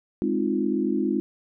sine chord, F minor seventh, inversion first, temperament equal, 207.7 / 261.6 / 311.1 / 349.2 Hz, Ab3 / C4 / Eb4 / F4, 0 / 0 / 0 / 0 cents, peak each -27 dBFS, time 0.22-1.2 s, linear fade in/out 0 ms, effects none

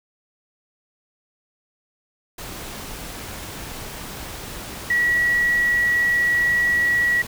sine tone in noise, 1929 Hz, B6, 41 cents flat, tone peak -16 dBFS, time 4.9-7.22 s, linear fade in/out 5 ms, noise pink, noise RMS -34 dBFS, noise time 2.38-7.27 s, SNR +15 dB, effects none

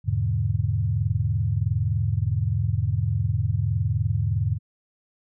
sine chord, E dominant seventh, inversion none, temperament equal, 82.41 / 103.83 / 123.47 / 146.83 Hz, E2 / G#2 / B2 / D3, 0 / 0 / 0 / 0 cents, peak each -28 / -23 / -28 / -29 dBFS, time 0.04-4.59 s, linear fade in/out 50 ms, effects none

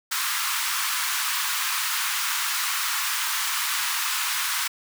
pink high-pass noise, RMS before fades -26 dBFS, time 0.11-4.68 s, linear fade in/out 10 ms, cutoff 990 Hz, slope 48 dB/octave, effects none

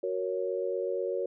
sine chord, F# major, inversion none, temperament equal, 370 / 466.2 / 554.4 Hz, F#4 / A#4 / C#5, 0 / 0 / 0 cents, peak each -33 dBFS, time 0.03-1.26 s, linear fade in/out 5 ms, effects none

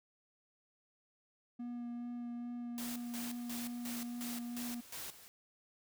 triangle tone with vibrato, 240 Hz, B3, 49 cents flat, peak -38 dBFS, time 1.59-4.81 s, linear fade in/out 10 ms, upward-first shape sine, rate 2.4 Hz, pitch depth 11 cents each way
white noise with tremolo, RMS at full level -45 dBFS, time 2.78-5.28 s, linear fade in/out 0 ms, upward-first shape square, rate 2.8 Hz, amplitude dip 75%
effects none

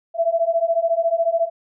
sine beating tone pair, 659.3 / 673.3 Hz, E5 / E5, 0 / +36 cents, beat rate 14 Hz, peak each -20 / -19 dBFS, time 0.14-1.5 s, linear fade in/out 50 ms, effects none

